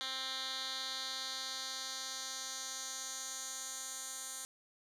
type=tone with band-pass filter sweep; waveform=10% pulse; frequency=263.3 Hz; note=C4; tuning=11 cents sharp; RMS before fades=-42 dBFS; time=0.01-4.45 s; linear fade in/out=0 ms; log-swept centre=3600 to 8100 Hz; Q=2.3; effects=none

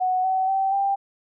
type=tone with pitch steps; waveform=sine; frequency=740 / 756.4 / 773.2 / 790.4 Hz; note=F#5 / F#5 / G5 / G5; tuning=0 / +38 / -24 / +14 cents; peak=-19 dBFS; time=0-0.96 s; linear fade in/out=20 ms; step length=240 ms; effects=none

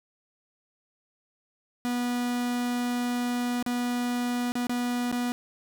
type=tone with dropouts; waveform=45% pulse; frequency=244 Hz; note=B3; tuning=21 cents flat; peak=-26 dBFS; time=1.85-5.32 s; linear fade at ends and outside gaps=0 ms; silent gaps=3.626-3.663 / 4.52-4.554 / 4.669-4.695 / 5.115-5.126 s; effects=none

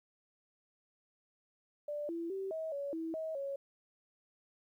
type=tone with pitch steps; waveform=sine; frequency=589 / 335.7 / 386.2 / 640 / 564 / 325.4 / 638 / 554 Hz; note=D5 / E4 / G4 / D#5 / C#5 / E4 / D#5 / C#5; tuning=+5 / +32 / -26 / +49 / +30 / -22 / +43 / -1 cents; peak=-36 dBFS; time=1.88-3.56 s; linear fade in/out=5 ms; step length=210 ms; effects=12-bit

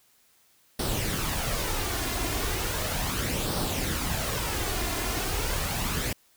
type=noise with flanger; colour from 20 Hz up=pink; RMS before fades=-29 dBFS; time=0.79-6.13 s; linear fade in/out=5 ms; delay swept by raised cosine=0.21 to 2.91 ms; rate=0.36 Hz; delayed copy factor=+0.5; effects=white hiss -63 dBFS RMS until 6.36 s

